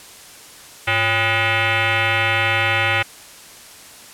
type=tone with frequency modulation; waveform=sine; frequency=349.2 Hz; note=F4; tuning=in tune; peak=-15 dBFS; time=0.87-3.03 s; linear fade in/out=10 ms; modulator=452 Hz; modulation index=5.9; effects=white hiss -41 dBFS RMS until 4.13 s + low-pass 11000 Hz 12 dB/octave